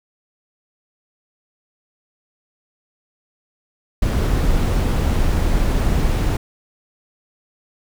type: noise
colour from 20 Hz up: brown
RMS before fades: -17 dBFS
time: 4.02-6.37 s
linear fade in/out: 5 ms
effects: none